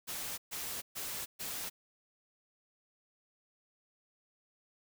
white noise bursts, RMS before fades -40 dBFS, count 4, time 0.07-1.7 s, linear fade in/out 20 ms, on 310 ms, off 130 ms, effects none

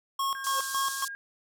square tone with tremolo, 1090 Hz, C#6, 29 cents flat, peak -27 dBFS, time 0.19-1.05 s, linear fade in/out 5 ms, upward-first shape square, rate 3.6 Hz, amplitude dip 75%
sine tone with pitch glide, 1607 to 1620 Hz, G6 to G#6, +43 to -43 cents, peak -36 dBFS, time 0.35-1.15 s, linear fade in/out 0 ms, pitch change +14 cents, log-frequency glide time 0.74-0.81 s
pink band-pass noise, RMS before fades -37 dBFS, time 0.44-1.08 s, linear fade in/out 2 ms, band 4700 to 12000 Hz, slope 24 dB/octave
square tone with exponential growth, 530 Hz, C5, 22 cents sharp, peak -35 dBFS, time 0.44-0.6 s, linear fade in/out 2 ms, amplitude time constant 33 ms
effects none

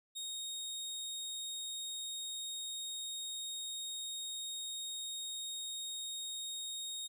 25% pulse tone, 3729 Hz, A#7, in tune, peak -36 dBFS, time 0.15-7.08 s, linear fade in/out 20 ms, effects none

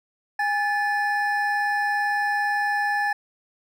triangle tone pair together, 820.2 / 1738 Hz, G#5 / A6, -22 / -22 cents, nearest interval octave + minor second, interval 1300 cents, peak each -22 dBFS, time 0.39-3.13 s, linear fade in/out 5 ms, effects none

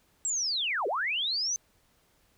sine linear two-way sweep, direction down then up, 7750 to 358 to 6240 Hz, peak -27 dBFS, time 0.25-1.56 s, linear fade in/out 0 ms, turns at 0.87 s, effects pink hiss -67 dBFS RMS until 2.37 s

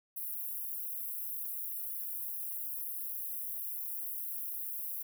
white high-pass noise, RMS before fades -39 dBFS, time 0.16-5.03 s, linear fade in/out 10 ms, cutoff 11000 Hz, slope 48 dB/octave, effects none

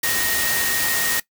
sine tone in noise, 1864.7 Hz, A#6, in tune, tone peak -25 dBFS, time 0.03-1.2 s, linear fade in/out 5 ms, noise white, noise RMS -22 dBFS, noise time 0.03-1.2 s, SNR -6 dB, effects noise-tail reverb RT60 0.1 s tail -19 dB re dry

